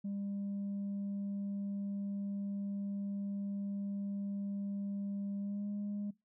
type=tone with pitch glide; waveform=sine; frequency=200 to 204.6 Hz; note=G3 to G#3; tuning=+35 to -26 cents; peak=-34 dBFS; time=0.04-6.11 s; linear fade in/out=10 ms; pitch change=+39 cents; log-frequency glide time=5.39-5.67 s; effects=noise-tail reverb RT60 0.2 s tail -21 dB re dry + tanh soft clip ceiling -34 dBFS